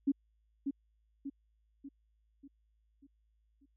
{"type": "tone with echo", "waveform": "sine", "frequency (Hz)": 277.3, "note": "C#4", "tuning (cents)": 1, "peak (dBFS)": -25, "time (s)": [0.07, 0.12], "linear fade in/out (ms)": 10, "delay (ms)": 590, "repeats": 6, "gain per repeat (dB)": -6, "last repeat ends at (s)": 3.66, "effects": ["added 54 Hz sine -70 dBFS peak until 3.76 s"]}